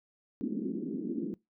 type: band-pass noise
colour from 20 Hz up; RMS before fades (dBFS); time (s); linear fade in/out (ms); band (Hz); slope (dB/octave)
white; -35; 0.41-1.34; 0; 190 to 350; 48
effects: noise-tail reverb RT60 0.2 s tail -23 dB re dry